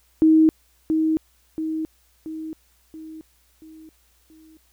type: tone with echo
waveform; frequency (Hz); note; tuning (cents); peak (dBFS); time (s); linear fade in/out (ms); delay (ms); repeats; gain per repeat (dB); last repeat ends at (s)
sine; 316.5; D#4; +30; -11; 0.22-0.49; 0; 680; 6; -6; 4.57
effects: added 60 Hz sine -62 dBFS peak until 4.72 s + white hiss -62 dBFS RMS until 4.72 s